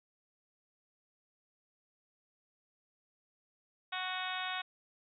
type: harmonic tone with a mistuned harmonic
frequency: 370 Hz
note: F#4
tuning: in tune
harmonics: 2 / 3 / 4 / 5 / 6 / 7 / 8 / 9 / 10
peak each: -42 / -43 / -42 / -45 / -46 / -45 / -49 / -46 / -44 dBFS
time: 3.92-4.62 s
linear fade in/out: 10 ms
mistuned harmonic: 7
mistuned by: -23 cents
effects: none